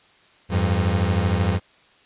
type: beating tone pair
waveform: 30% pulse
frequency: 87 / 100 Hz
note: F2 / G2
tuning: -6 / +35 cents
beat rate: 13 Hz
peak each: -18 / -19 dBFS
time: 0.49-1.6 s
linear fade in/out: 50 ms
effects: white hiss -55 dBFS RMS until 2.05 s + resampled to 8000 Hz